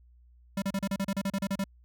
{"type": "tone bursts", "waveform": "square", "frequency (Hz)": 196, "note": "G3", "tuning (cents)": 0, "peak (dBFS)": -28, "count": 13, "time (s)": [0.57, 1.641], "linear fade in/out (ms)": 5, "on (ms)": 51, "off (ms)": 34, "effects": ["added 60 Hz sine -55 dBFS peak until 1.84 s"]}